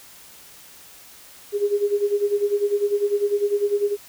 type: tone with tremolo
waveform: sine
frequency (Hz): 409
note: G#4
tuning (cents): -26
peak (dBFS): -15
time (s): 1.52-3.97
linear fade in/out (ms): 50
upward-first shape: sine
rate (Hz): 10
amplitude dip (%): 80
effects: white hiss -46 dBFS RMS until 4.08 s